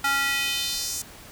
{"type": "tone with high-pass filter sweep", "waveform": "square", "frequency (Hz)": 277.2, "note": "C#4", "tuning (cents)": 0, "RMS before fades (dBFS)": -26, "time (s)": [0.04, 1.02], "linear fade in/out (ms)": 5, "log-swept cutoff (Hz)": [1200, 7100], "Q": 2.1, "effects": ["pink hiss -45 dBFS RMS until 1.31 s"]}